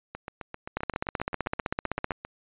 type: two click trains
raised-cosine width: 0.5 ms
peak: -12 / -21 dBFS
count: 22 / 17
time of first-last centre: 0.77-2.108 / 0.15-2.25 s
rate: 15.7 / 7.62 Hz
effects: resampled to 8000 Hz